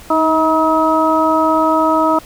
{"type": "harmonic tone with a mistuned harmonic", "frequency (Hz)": 319.1, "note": "D#4", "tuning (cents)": 44, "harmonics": [1, 2, 3, 4], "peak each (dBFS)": [-16, -16, -16, -16], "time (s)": [0.1, 2.19], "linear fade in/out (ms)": 5, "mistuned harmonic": 1, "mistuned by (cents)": -27, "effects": ["pink hiss -39 dBFS RMS until 2.25 s"]}